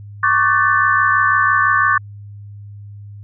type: chord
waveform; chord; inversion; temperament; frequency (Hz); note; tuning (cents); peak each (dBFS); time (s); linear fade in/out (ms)
sine; D major seventh; third; equal with one note detuned; 1108.7 / 1174.7 / 1516.3 / 1760; C#6 / D6 / F#6 / A6; 0 / 0 / +42 / 0; -17; 0.23-1.98; 5
effects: added 102 Hz sine -32 dBFS peak until 3.23 s